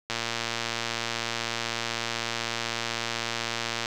click train, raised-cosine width 0.2 ms, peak -11 dBFS, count 437, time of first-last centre 0.1-3.859 s, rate 116 Hz, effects none

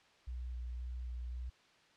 sine tone with vibrato, 61.1 Hz, B1, 18 cents flat, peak -39 dBFS, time 0.27-1.5 s, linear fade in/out 10 ms, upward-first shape square, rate 1.9 Hz, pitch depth 14 cents each way, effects white hiss -66 dBFS RMS until 1.96 s + low-pass 4000 Hz 12 dB/octave

